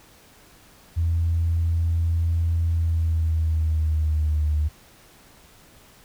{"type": "tone with pitch glide", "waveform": "sine", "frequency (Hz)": [83.5, 75.69], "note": ["E2", "D#2"], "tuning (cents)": [23, -47], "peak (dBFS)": -18, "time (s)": [0.96, 4.69], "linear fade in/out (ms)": 20, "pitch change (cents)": -170, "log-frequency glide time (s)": [2.69, 4.47], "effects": ["tanh soft clip ceiling -14 dBFS", "pink hiss -52 dBFS RMS until 6.04 s"]}